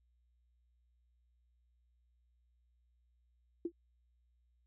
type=tone with exponential decay; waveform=sine; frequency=339.8 Hz; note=F4; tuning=47 cents flat; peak=-30 dBFS; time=3.65-3.72 s; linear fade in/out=5 ms; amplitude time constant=15 ms; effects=added 60 Hz sine -70 dBFS peak until 4.66 s